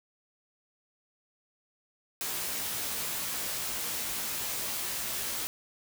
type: noise with comb filter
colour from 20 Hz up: white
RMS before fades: -34 dBFS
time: 2.21-5.47 s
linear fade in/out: 0 ms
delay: 17 ms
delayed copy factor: +0.65
effects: none